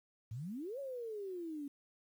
sine exponential two-way sweep, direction up then down, 103.1 to 567 to 277.2 Hz, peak -40 dBFS, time 0.31-1.68 s, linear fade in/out 5 ms, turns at 0.79 s, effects 11-bit

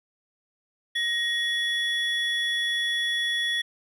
triangle tone pair together, 1879 / 3401 Hz, A#6 / G#7, +13 / +40 cents, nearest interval minor seventh, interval 1027 cents, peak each -25 dBFS, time 0.95-3.62 s, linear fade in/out 10 ms, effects none

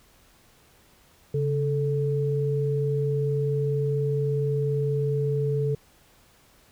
sine tone pair together, 139.5 / 437.8 Hz, C#3 / A4, +11 / -9 cents, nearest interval octave + minor sixth, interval 1980 cents, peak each -24 / -26 dBFS, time 1.34-5.75 s, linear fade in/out 5 ms, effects pink hiss -58 dBFS RMS until 6.71 s

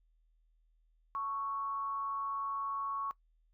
sine tone with frequency modulation, 1108.7 Hz, C#6, in tune, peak -34 dBFS, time 1.15-3.11 s, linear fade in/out 0 ms, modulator 217 Hz, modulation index 0.33, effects noise-tail reverb RT60 0.1 s tail -19 dB re dry + added 40 Hz sine -67 dBFS peak until 3.53 s

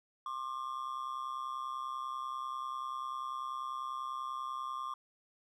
triangle ring-modulated tone, 1128 Hz, C#6, 30 cents sharp, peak -32 dBFS, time 0.26-4.94 s, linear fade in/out 2 ms, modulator 65.1 Hz, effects none

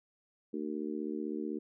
harmonic tone, 75.9 Hz, D#2, 42 cents flat, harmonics 3 / 4 / 5 / 6, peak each -39 / -38 / -40 / -45 dBFS, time 0.53-1.59 s, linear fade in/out 10 ms, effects none

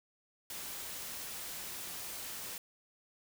white noise, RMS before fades -43 dBFS, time 0.5-2.58 s, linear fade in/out 2 ms, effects none

